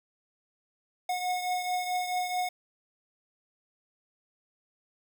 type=beating tone pair; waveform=square; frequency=726 / 730.6 Hz; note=F#5 / F#5; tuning=-33 / -22 cents; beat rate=4.6 Hz; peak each=-30 / -37 dBFS; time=1.09-2.49 s; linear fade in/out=5 ms; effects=none